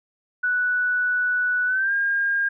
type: tone with pitch glide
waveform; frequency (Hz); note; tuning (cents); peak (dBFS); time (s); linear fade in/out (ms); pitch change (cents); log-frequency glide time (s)
sine; 1480 to 1614; F#6 to G#6; 0 to -50; -19; 0.43-2.49; 10; +150; 1.66-1.93
effects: none